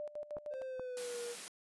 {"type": "tone with tremolo", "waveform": "sine", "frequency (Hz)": 594, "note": "D5", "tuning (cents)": 20, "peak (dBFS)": -39, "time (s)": [0, 0.62], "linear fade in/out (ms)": 0, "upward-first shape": "square", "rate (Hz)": 6.5, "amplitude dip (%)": 80}
{"type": "clicks", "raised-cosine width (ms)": 1, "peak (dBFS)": -32, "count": 2, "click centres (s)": [0.368, 0.796]}
{"type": "tone with pitch glide", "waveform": "triangle", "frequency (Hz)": [523.3, 477.1], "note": ["C5", "A#4"], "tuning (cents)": [0, 40], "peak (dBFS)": -38, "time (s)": [0.5, 1.36], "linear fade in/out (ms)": 50, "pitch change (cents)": -160, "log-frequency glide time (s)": [0.65, 1.2]}
{"type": "high-pass noise", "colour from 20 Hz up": "white", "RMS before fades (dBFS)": -46, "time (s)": [0.97, 1.48], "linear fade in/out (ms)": 0, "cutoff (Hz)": 160, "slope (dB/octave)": 96}
{"effects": ["resampled to 24000 Hz"]}